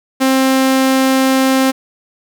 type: tone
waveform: sawtooth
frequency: 264.4 Hz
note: C4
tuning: 18 cents sharp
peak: -6 dBFS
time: 0.2-1.72 s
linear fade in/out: 20 ms
effects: none